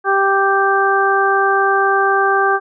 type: harmonic tone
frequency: 392 Hz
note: G4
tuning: in tune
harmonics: 1 / 2 / 3 / 4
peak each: -17 / -17 / -17 / -17 dBFS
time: 0.04-2.6 s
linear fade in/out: 50 ms
effects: none